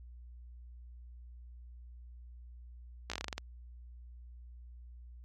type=slowing click train; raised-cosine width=0.2 ms; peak=-19 dBFS; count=10; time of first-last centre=3.1-3.38 s; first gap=16 ms; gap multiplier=1.16; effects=added 60 Hz sine -48 dBFS peak until 5.24 s + MP3 96 kbps